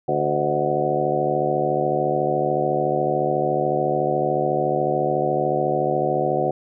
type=harmonic tone with a mistuned harmonic; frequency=73.9 Hz; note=D2; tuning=11 cents sharp; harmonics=2 / 3 / 4 / 5 / 6 / 7 / 8 / 9 / 10; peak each=-29 / -34 / -31 / -25 / -30 / -25 / -27 / -31 / -24 dBFS; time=0.08-6.51 s; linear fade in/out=5 ms; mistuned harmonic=8; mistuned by=+50 cents; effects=none